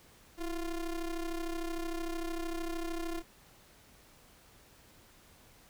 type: ring-modulated tone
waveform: square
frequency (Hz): 174.61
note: F3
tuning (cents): 0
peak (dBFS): -32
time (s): 0.37-3.23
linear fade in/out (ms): 50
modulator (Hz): 158
effects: pink hiss -60 dBFS RMS until 5.69 s